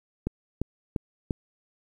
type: click train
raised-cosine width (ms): 3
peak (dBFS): -14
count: 4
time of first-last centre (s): 0.27-1.308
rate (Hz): 2.89
effects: 9-bit